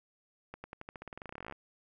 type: accelerating click train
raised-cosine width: 0.5 ms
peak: -28 dBFS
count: 24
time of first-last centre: 0.54-1.524 s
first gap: 100 ms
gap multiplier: 0.91
effects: none